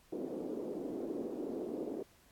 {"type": "band-pass noise", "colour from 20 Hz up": "white", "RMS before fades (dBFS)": -40, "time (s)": [0.12, 2.03], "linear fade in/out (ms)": 5, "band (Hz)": [250, 430], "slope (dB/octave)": 24, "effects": ["pink hiss -66 dBFS RMS until 2.31 s", "AAC 64 kbps"]}